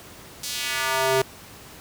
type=tone with high-pass filter sweep; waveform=square; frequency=132.3 Hz; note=C3; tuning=20 cents sharp; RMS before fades=-24 dBFS; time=0.43-1.22 s; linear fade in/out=5 ms; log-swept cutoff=5300 to 350 Hz; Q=1.2; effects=pink hiss -44 dBFS RMS until 1.8 s + high-pass 60 Hz 12 dB/octave